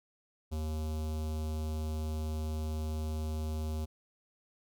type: tone with notch filter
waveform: square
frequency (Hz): 77.78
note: D#2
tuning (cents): 0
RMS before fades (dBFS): -35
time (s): 0.51-3.86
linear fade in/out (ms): 20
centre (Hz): 1800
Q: 0.65
effects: none